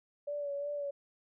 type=tone with vibrato; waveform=sine; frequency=574 Hz; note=D5; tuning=40 cents flat; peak=-34 dBFS; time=0.27-0.91 s; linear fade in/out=10 ms; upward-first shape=sine; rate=2.8 Hz; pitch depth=30 cents each way; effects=none